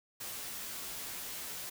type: noise with comb filter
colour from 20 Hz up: white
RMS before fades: -42 dBFS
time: 0.2-1.7 s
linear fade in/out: 10 ms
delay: 13 ms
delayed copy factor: -0.8
effects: none